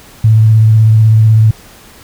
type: tone with vibrato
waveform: sine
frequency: 110 Hz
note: A2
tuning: in tune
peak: -3 dBFS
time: 0.24-1.51 s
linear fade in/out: 5 ms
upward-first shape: triangle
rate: 16 Hz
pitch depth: 30 cents each way
effects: pink hiss -38 dBFS RMS until 2.03 s